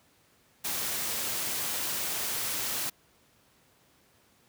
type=noise; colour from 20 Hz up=white; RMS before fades=-32 dBFS; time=0.64-2.9 s; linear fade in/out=10 ms; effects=pink hiss -64 dBFS RMS until 4.48 s + high-pass 80 Hz 12 dB/octave